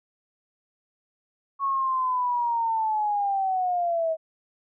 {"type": "linear sweep", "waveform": "sine", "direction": "down", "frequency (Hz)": [1108.7, 635], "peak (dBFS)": -22, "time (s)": [1.59, 4.17], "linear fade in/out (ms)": 50, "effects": []}